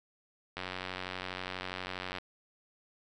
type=click train; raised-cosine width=0.3 ms; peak=-21 dBFS; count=150; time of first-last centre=0.57-2.184 s; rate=92.3 Hz; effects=none